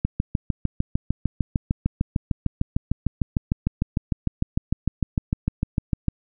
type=click train; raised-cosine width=5 ms; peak=-8 dBFS; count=41; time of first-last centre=0.05-6.083 s; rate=6.63 Hz; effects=none